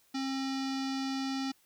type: tone with low-pass filter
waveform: square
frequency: 268.1 Hz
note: C4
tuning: 42 cents sharp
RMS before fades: -34 dBFS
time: 0.14-1.52 s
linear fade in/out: 10 ms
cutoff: 5000 Hz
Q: 3.1
effects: white hiss -67 dBFS RMS until 1.65 s